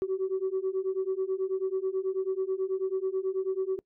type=beating tone pair; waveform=sine; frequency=375.1 / 384.3 Hz; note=F#4 / G4; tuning=+24 / -34 cents; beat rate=9.2 Hz; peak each=-29 dBFS; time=0.02-3.79 s; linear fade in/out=0 ms; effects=noise-tail reverb RT60 0.1 s tail -23 dB re dry + tanh soft clip ceiling -22 dBFS